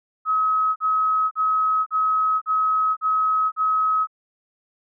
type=tone bursts; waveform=sine; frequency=1277 Hz; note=D#6; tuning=45 cents sharp; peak=-17 dBFS; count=7; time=0.25-4.072 s; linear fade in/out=50 ms; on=510 ms; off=42 ms; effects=none